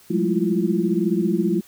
sine tone cluster, 178.6 / 200.2 / 214.8 / 331 / 349.4 Hz, F3 / G3 / A3 / E4 / F4, +39 / +37 / -41 / +7 / +1 cents, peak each -24 / -24 / -25 / -24 / -24 dBFS, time 0.1-1.61 s, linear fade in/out 10 ms, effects white hiss -51 dBFS RMS until 1.67 s

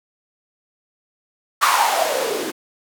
blue noise with band-pass filter sweep, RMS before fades -19 dBFS, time 1.61-2.52 s, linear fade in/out 20 ms, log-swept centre 1200 to 320 Hz, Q 5.4, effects none

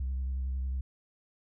sine tone with vibrato, 65.41 Hz, C2, in tune, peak -28 dBFS, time 0-0.81 s, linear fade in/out 5 ms, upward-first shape triangle, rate 11 Hz, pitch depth 45 cents each way, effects tanh soft clip ceiling -28 dBFS

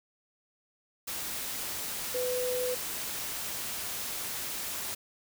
sine tone in noise, 500 Hz, B4, 21 cents sharp, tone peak -29 dBFS, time 2.14-2.75 s, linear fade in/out 10 ms, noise white, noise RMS -36 dBFS, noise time 1.07-4.95 s, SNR +4 dB, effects none

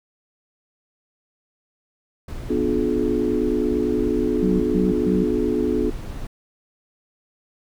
brown noise, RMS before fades -31 dBFS, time 2.28-6.27 s, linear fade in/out 5 ms
sine chord, B diminished seventh, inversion none, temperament just, 246.9 / 296.3 / 355.6 / 426.7 Hz, B3 / D4 / F4 / Ab4, 0 / +15 / +31 / +47 cents, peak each -24 dBFS, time 2.49-5.91 s, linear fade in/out 20 ms
sine tone bursts, 187.1 Hz, F#3, 20 cents sharp, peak -19 dBFS, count 3, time 4.42-5.24 s, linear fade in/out 10 ms, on 180 ms, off 140 ms
effects none

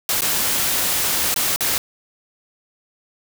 white noise with dropouts, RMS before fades -20 dBFS, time 0.09-1.78 s, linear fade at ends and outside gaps 1 ms, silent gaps 0.208-0.219 / 1.342-1.361 / 1.561-1.607 s, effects none

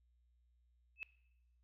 sine tone with exponential growth, 2600 Hz, E7, 24 cents flat, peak -37 dBFS, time 0.96-1.03 s, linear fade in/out 0 ms, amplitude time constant 15 ms, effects noise-tail reverb RT60 0.9 s tail -19 dB re dry + added 60 Hz sine -70 dBFS peak until 1.63 s

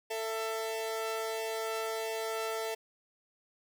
sawtooth tone pair together, 444.9 / 666.6 Hz, A4 / E5, +19 / +19 cents, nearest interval perfect fifth, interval 700 cents, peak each -31 / -34 dBFS, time 0.1-2.75 s, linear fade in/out 10 ms, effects none

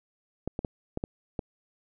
clicks, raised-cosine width 2 ms, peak -17 dBFS, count 6, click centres 0.476 / 0.591 / 0.648 / 0.974 / 1.039 / 1.392 s, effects none

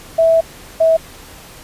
sine tone pair in turn, 655 / 649 Hz, E5 / E5, -11 / -27 cents, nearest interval unison, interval 16 cents, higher first, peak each -8 dBFS, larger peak neither, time 0.18-0.41 / 0.8-0.97 s, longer first, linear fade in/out 10 ms, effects pink hiss -38 dBFS RMS until 1.63 s + resampled to 32000 Hz

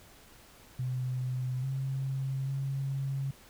sine tone with pitch steps, 127.3 / 134.2 / 136.4 Hz, C3 / C3 / C#3, -47 / +44 / -28 cents, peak -30 dBFS, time 0.79-3.31 s, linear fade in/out 5 ms, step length 840 ms, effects pink hiss -56 dBFS RMS until 3.49 s

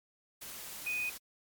sine tone in noise, 2489 Hz, D#7, in tune, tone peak -32 dBFS, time 0.86-1.1 s, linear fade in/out 10 ms, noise white, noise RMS -45 dBFS, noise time 0.41-1.18 s, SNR +10 dB, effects MP3 96 kbps

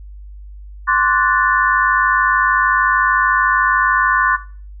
sine chord, D dominant seventh, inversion third, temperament equal with one note detuned, 1046.5 / 1146.5 / 1480 / 1760 Hz, C6 / D6 / F#6 / A6, 0 / -42 / 0 / 0 cents, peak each -17 dBFS, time 0.87-4.37 s, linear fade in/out 20 ms, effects noise-tail reverb RT60 0.4 s tail -17 dB re dry + added 50 Hz sine -32 dBFS peak until 4.8 s

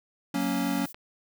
square chord, F# major, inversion none, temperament equal with one note detuned, 185 / 233.1 / 278.9 Hz, F#3 / A#3 / C#4, 0 / 0 / +11 cents, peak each -32 / -32 / -29 dBFS, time 0.34-0.86 s, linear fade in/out 5 ms
violet noise, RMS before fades -44 dBFS, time 0.39-0.93 s, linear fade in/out 20 ms
clicks, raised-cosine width 0.3 ms, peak -28 dBFS, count 2, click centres 0.779 / 0.945 s
effects none

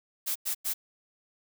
blue noise bursts, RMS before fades -30 dBFS, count 3, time 0.26-0.74 s, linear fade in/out 20 ms, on 96 ms, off 96 ms, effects none

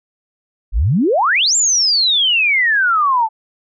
sine exponential two-way sweep, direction up then down, 41.67 to 7460 to 856 Hz, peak -11 dBFS, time 0.72-3.29 s, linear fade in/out 50 ms, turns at 1.56 s, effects none

